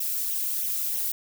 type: noise with flanger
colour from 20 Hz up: violet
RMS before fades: -28 dBFS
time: 0-1.12 s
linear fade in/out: 5 ms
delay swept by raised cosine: 0.32 to 2.32 ms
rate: 3.1 Hz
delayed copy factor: +0.75
effects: none